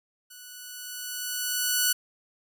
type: tone with level ramp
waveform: 5% pulse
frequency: 1479 Hz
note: F#6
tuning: 1 cent flat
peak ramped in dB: -34 to -9 dBFS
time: 0.3-1.93 s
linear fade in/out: 10 ms
effects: none